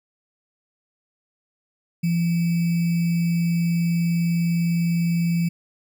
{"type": "tone with sample-and-hold", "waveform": "sine", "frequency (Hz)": 169.8, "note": "F3", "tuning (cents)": -48, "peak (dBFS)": -18, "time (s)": [2.03, 5.49], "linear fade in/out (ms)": 10, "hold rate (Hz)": 2450, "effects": []}